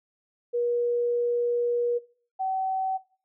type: tone pair in turn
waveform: sine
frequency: 479.5 / 761.2 Hz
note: A#4 / F#5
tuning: +49 / +49 cents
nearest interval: minor sixth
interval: 800 cents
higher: second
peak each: -23 / -25 dBFS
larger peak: first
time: 0.53-1.99 / 2.39-2.98 s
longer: first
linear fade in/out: 20 ms
effects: noise-tail reverb RT60 0.4 s tail -18 dB re dry